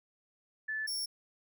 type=tone pair in turn; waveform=sine / sawtooth; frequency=1743 / 5472 Hz; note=A6 / F8; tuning=-17 / -36 cents; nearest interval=octave + minor sixth; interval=1981 cents; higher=second; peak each=-33 / -31 dBFS; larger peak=second; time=0.68-0.87 / 0.87-1.06 s; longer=neither; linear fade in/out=10 ms; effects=none